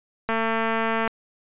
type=click train; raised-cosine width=0.5 ms; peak=-10 dBFS; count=178; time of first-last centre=0.29-1.077 s; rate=225 Hz; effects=resampled to 8000 Hz